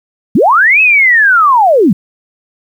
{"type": "linear two-way sweep", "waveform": "sine", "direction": "up then down", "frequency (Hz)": [156.9, 2609, 156.9], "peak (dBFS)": -4, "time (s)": [0.35, 1.93], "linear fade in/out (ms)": 5, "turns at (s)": 0.81, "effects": ["7-bit"]}